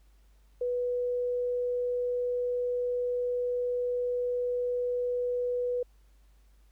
sine tone, 491.4 Hz, B4, 9 cents flat, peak -27 dBFS, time 0.61-5.83 s, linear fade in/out 5 ms, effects added 50 Hz sine -57 dBFS peak until 6.71 s + pink hiss -71 dBFS RMS until 6.71 s

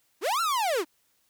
45% pulse linear two-way sweep, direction up then down, 279.4 to 1396.9 to 279.4 Hz, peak -24 dBFS, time 0.21-0.85 s, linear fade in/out 50 ms, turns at 0.41 s, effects white hiss -69 dBFS RMS until 1.29 s

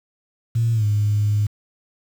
sine tone with pitch glide, 115.2 to 104.43 Hz, A#2 to G#2, -20 to +10 cents, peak -15 dBFS, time 0.55-1.47 s, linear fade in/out 10 ms, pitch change -170 cents, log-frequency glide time 0.73-0.85 s, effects tanh soft clip ceiling -11 dBFS + 7-bit

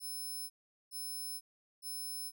5% pulse tone bursts, 5250 Hz, E8, 8 cents flat, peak -34 dBFS, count 3, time 0-2.32 s, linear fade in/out 50 ms, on 500 ms, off 410 ms, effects none

